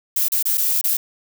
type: noise with dropouts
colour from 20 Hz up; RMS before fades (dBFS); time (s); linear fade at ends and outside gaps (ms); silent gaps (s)
violet; -19; 0.16-0.97; 5; 0.284-0.319 / 0.427-0.454 / 0.574-0.578 / 0.813-0.84
effects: none